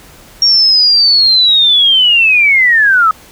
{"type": "linear sweep", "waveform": "sine", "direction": "down", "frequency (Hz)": [5588, 1254], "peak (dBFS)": -5, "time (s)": [0.42, 3.11], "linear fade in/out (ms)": 2, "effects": ["pink hiss -39 dBFS RMS until 3.31 s"]}